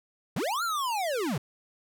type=linear two-way sweep; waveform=square; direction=up then down; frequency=110 to 1425 to 110 Hz; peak=-28 dBFS; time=0.36-1.38 s; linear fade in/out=5 ms; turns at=0.63 s; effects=none